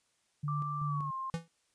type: tone with tremolo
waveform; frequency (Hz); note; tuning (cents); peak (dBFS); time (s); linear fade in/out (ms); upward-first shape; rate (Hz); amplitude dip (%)
sine; 146.83; D3; 0; -32; 0.43-1.11; 10; square; 2.6; 45
type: tone with pitch glide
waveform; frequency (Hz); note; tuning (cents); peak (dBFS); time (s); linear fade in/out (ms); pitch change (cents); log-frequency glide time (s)
sine; 1174.7 to 1058.7; D6 to C6; 0 to +20; -35; 0.48-1.3; 2; -180; 0.86-1.12
type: tone with exponential decay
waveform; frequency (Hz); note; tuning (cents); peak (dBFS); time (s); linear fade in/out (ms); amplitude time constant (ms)
square; 166.2; E3; +15; -29; 1.34-1.48; 0; 30
effects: white hiss -74 dBFS RMS until 1.74 s + resampled to 22050 Hz